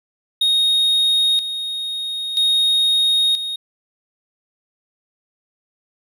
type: tone with tremolo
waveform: triangle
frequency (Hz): 3728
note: A#7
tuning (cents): -1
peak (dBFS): -12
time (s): 0.41-3.56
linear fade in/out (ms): 5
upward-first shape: square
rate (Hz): 0.51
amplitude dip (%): 65
effects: none